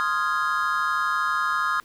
triangle chord, F minor seventh, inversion second, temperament equal, 1046.5 / 1244.5 / 1396.9 / 1661.2 Hz, C6 / Eb6 / F6 / Ab6, 0 / 0 / 0 / 0 cents, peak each -27 / -23 / -26 / -27 dBFS, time 0-1.8 s, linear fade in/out 0 ms, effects pink hiss -56 dBFS RMS until 1.84 s

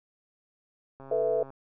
click train, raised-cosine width 1 ms, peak -33 dBFS, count 69, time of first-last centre 1-1.504 s, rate 135 Hz
sine chord, A suspended second, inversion none, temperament equal, 440 / 493.9 / 659.3 Hz, A4 / B4 / E5, 0 / 0 / 0 cents, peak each -28 dBFS, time 1.11-1.43 s, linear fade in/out 5 ms
effects none

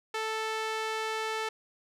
sawtooth tone with band-pass filter, 440 Hz, A4, in tune, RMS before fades -33 dBFS, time 0.14-1.49 s, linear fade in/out 5 ms, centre 2000 Hz, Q 0.52, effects none

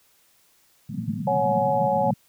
white band-pass noise, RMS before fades -29 dBFS, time 0.89-2.14 s, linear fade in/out 5 ms, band 110 to 240 Hz, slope 96 dB/octave
sine chord, C# suspended fourth, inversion none, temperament equal with one note detuned, 554.4 / 740 / 843.2 Hz, C#5 / F#5 / G#5, 0 / 0 / +26 cents, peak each -23 / -26 / -23 dBFS, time 1.27-2.11 s, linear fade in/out 5 ms
effects white hiss -61 dBFS RMS until 2.28 s

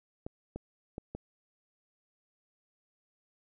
clicks, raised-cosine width 2 ms, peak -25 dBFS, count 4, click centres 0.265 / 0.56 / 0.981 / 1.15 s, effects none

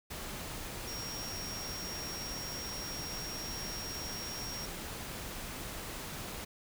sine tone in noise, 5588 Hz, F8, in tune, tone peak -41 dBFS, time 0.87-4.66 s, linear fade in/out 10 ms, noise pink, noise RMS -42 dBFS, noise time 0.1-6.45 s, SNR -2 dB, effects none

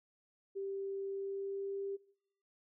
sine tone with pitch glide, 392 to 395.2 Hz, G4 to G4, 0 to +14 cents, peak -37 dBFS, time 0.55-1.97 s, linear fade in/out 20 ms, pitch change +14 cents, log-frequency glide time 1.07-1.84 s, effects noise-tail reverb RT60 0.7 s tail -22 dB re dry

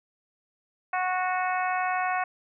harmonic tone, 367.7 Hz, F#4, 11 cents flat, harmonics 2 / 3 / 4 / 5 / 6 / 7, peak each -27 / -31 / -33 / -35 / -37 / -38 dBFS, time 0.93-2.24 s, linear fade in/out 5 ms, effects none

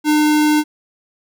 square tone, 302.1 Hz, D4, 49 cents sharp, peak -12 dBFS, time 0.04-0.64 s, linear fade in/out 50 ms, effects none

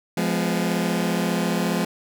sawtooth chord, F diminished, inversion none, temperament just, 174.61 / 209.5 / 251.4 Hz, F3 / Ab3 / Cb4, 0 / +15 / +31 cents, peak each -20 / -21 / -24 dBFS, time 0.17-1.85 s, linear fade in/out 5 ms, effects none

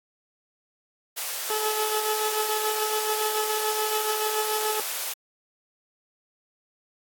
white high-pass noise, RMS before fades -31 dBFS, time 1.16-5.14 s, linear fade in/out 20 ms, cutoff 490 Hz, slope 24 dB/octave
20% pulse tone with tremolo, 430 Hz, A4, 40 cents flat, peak -20 dBFS, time 1.5-4.8 s, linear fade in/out 2 ms, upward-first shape sine, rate 7 Hz, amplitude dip 50%
effects AAC 64 kbps

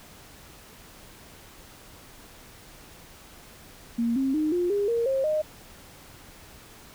sine tone with pitch steps, 233.1 / 267.8 / 307.6 / 353.3 / 405.9 / 466.2 / 535.5 / 615.2 Hz, A#3 / C4 / D#4 / F4 / G#4 / A#4 / C5 / D#5, 0 / +40 / -20 / +20 / -40 / 0 / +40 / -20 cents, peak -22 dBFS, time 3.98-5.42 s, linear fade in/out 10 ms, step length 180 ms, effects pink hiss -49 dBFS RMS until 6.94 s

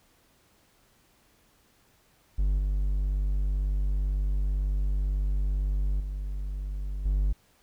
triangle tone with level steps, 49 Hz, G1, in tune, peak -20 / -22 / -28 / -20 dBFS, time 2.38-7.33 s, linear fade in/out 10 ms, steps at 2.58 / 6 / 7.05 s, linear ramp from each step 5 ms, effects pink hiss -64 dBFS RMS until 7.62 s

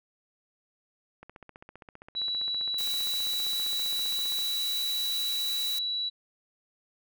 click train, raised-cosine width 0.5 ms, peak -31 dBFS, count 49, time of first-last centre 1.23-4.388 s, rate 15.2 Hz
sine tone, 3928 Hz, B7, 10 cents flat, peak -28 dBFS, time 2.15-6.1 s, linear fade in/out 20 ms
blue noise, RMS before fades -36 dBFS, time 2.78-5.79 s, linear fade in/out 5 ms
effects none

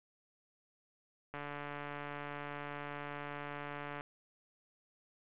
click train, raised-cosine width 0.5 ms, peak -28 dBFS, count 388, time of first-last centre 1.34-4.009 s, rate 145 Hz, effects resampled to 8000 Hz + 9-bit

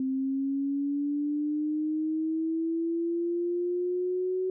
sine linear sweep, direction up, 261.6 to 373.8 Hz, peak -26 dBFS, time 0-4.5 s, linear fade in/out 2 ms, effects none

